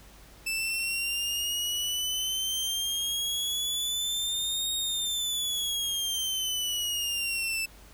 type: exponential two-way sweep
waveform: sawtooth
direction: up then down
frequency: 2637 to 3729 to 2637 Hz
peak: -25 dBFS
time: 0.46-7.66 s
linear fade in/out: 10 ms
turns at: 4.74 s
effects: added 50 Hz sine -53 dBFS peak until 7.93 s + pink hiss -54 dBFS RMS until 7.93 s